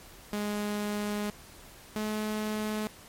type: tone pair in turn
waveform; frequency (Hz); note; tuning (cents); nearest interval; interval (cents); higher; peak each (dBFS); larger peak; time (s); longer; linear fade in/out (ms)
sawtooth; 207.7 / 213.9; G#3 / A3; 0 / -49; minor second; 51; second; -26; neither; 0.33-1.3 / 1.96-2.87; first; 0
effects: pink hiss -51 dBFS RMS until 3.08 s + MP3 64 kbps